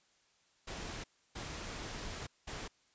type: noise bursts at uneven times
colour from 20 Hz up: pink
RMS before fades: -43 dBFS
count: 3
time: 0.67-1.04 / 1.35-2.27 / 2.47-2.68 s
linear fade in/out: 10 ms
effects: white hiss -71 dBFS RMS until 2.94 s + resampled to 16000 Hz